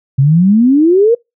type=exponential sweep; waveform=sine; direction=up; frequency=129.9 to 485.8 Hz; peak=-5 dBFS; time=0.18-1.15 s; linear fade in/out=10 ms; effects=noise-tail reverb RT60 0.2 s tail -26 dB re dry